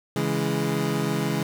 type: chord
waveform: 25% pulse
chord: C# minor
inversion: none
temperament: equal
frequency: 138.59 / 164.81 / 207.7 Hz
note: C#3 / E3 / G#3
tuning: 0 / 0 / 0 cents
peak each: -24 dBFS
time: 0.16-1.43 s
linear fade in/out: 2 ms
effects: none